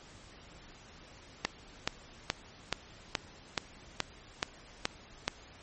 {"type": "click train", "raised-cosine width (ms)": 0.2, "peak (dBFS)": -10, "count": 10, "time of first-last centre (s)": [1.45, 5.28], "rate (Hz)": 2.35, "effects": ["pink hiss -54 dBFS RMS until 5.62 s", "MP3 32 kbps"]}